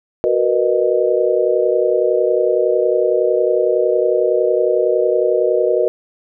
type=chord; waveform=sine; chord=B major seventh; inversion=second; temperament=just; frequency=370.4 / 463 / 493.9 / 617.4 Hz; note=F#4 / A#4 / B4 / D#5; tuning=+2 / -12 / 0 / -14 cents; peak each=-18 dBFS; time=0.24-5.88 s; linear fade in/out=0 ms; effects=none